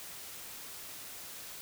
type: silence
effects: white hiss -46 dBFS RMS until 1.61 s